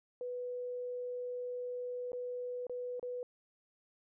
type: tone with dropouts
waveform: sine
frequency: 493.9 Hz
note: B4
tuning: in tune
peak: -37 dBFS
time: 0.21-3.23 s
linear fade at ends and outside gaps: 1 ms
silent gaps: 2.119-2.131 / 2.668-2.696 / 2.996-3.028 s
effects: none